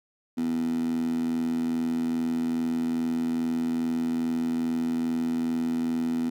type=tone with high-pass filter; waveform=15% pulse; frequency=82.41 Hz; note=E2; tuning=in tune; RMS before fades=-27 dBFS; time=0.37-6.3 s; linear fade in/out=10 ms; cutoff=250 Hz; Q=7.4; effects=none